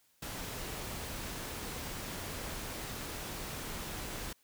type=noise; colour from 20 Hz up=pink; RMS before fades=-41 dBFS; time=0.22-4.33 s; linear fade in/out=5 ms; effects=white hiss -70 dBFS RMS until 4.43 s